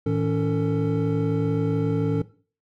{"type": "tone cluster", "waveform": "triangle", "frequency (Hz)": [109.8, 161.3, 282.1, 447.8], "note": ["A2", "E3", "C#4", "A4"], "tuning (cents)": [-3, -37, 30, 30], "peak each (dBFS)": -24, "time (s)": [0.06, 2.22], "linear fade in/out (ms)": 5, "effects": ["noise-tail reverb RT60 0.4 s tail -17 dB re dry"]}